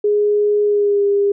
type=tone with pitch glide; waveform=sine; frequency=415.3 to 403.2 Hz; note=G#4 to G4; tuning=0 to +49 cents; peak=-12 dBFS; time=0.04-1.32 s; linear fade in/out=5 ms; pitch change=-51 cents; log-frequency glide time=0.64-1.04 s; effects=none